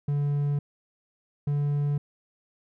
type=tone pair in turn; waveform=triangle; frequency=144.1 / 144.69 Hz; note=D3 / D3; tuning=-33 / -25 cents; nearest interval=unison; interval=8 cents; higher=second; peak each=-21 dBFS; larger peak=neither; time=0.08-0.59 / 1.47-1.98 s; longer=neither; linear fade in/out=5 ms; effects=none